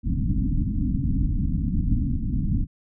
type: low-pass noise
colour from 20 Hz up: pink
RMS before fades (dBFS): -23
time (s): 0.03-2.67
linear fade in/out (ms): 50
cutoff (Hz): 290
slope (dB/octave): 96
effects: none